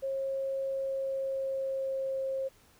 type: tone with pitch glide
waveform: sine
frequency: 540 to 534.4 Hz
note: C#5 to C5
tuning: -45 to +36 cents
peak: -30 dBFS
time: 0.02-2.49 s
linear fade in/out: 20 ms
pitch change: -19 cents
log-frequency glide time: 0.65-2.21 s
effects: pink hiss -62 dBFS RMS until 2.79 s

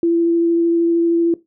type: tone with vibrato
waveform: sine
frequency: 337.1 Hz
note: E4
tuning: 39 cents sharp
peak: -12 dBFS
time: 0.03-1.34 s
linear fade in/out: 2 ms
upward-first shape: sine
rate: 13 Hz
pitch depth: 9 cents each way
effects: noise-tail reverb RT60 0.2 s tail -18 dB re dry

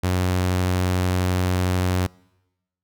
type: tone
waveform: sawtooth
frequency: 91.3 Hz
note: F#2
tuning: 23 cents flat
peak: -15 dBFS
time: 0.03-2.07 s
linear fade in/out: 10 ms
effects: noise-tail reverb RT60 1.0 s tail -25 dB re dry

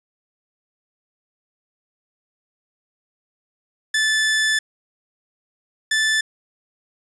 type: tone pair in turn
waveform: sawtooth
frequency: 1747 / 1753.8 Hz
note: A6 / A6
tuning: -13 / -6 cents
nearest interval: unison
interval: 7 cents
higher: second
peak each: -13 dBFS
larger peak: neither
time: 3.94-4.59 / 5.91-6.21 s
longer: first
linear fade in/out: 5 ms
effects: resampled to 22050 Hz + 8-bit

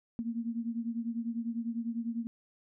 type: beating tone pair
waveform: sine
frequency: 228.9 / 238.9 Hz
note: A#3 / A#3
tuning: -31 / +43 cents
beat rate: 10 Hz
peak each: -34 / -37 dBFS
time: 0.19-2.27 s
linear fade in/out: 0 ms
effects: none

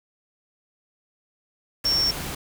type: tone in noise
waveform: sine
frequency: 5470 Hz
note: F8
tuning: 37 cents flat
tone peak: -19 dBFS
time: 1.85-2.11 s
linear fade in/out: 5 ms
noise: pink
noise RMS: -32 dBFS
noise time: 1.84-2.35 s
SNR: +10 dB
effects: none

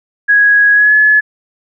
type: tone with pitch glide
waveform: sine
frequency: 1661.2 to 1708.9 Hz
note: G#6 to G#6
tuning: 0 to +49 cents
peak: -5 dBFS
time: 0.28-1.21 s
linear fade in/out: 20 ms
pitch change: +49 cents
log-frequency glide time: 0.73-0.94 s
effects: none

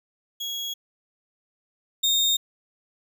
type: tone pair in turn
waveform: 35% pulse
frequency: 3322 / 3680 Hz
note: G#7 / A#7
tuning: 0 / -23 cents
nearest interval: major second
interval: 177 cents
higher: second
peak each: -27 / -17 dBFS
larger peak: second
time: 0.4-0.74 / 2.03-2.37 s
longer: neither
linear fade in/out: 10 ms
effects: none

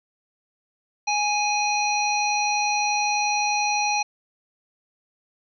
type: harmonic tone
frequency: 830.6 Hz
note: G#5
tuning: in tune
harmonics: 1 / 3 / 5 / 7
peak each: -23 / -25 / -30 / -30 dBFS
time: 1.07-4.03 s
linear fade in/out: 10 ms
effects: none

